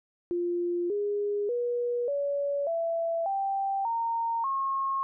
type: tone with pitch steps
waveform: sine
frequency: 349.2 / 410.5 / 482.6 / 567.3 / 666.9 / 783.9 / 921.5 / 1083.3 Hz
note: F4 / G#4 / B4 / C#5 / E5 / G5 / A#5 / C#6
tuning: 0 / -20 / -40 / +40 / +20 / 0 / -20 / -40 cents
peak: -26 dBFS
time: 0.31-5.03 s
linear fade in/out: 0 ms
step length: 590 ms
effects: none